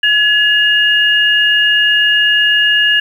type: tone pair together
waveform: sine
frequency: 1692 / 2846 Hz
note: G#6 / F7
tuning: +32 / +32 cents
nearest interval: major sixth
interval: 900 cents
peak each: -11 dBFS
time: 0.03-3 s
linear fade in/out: 5 ms
effects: 7-bit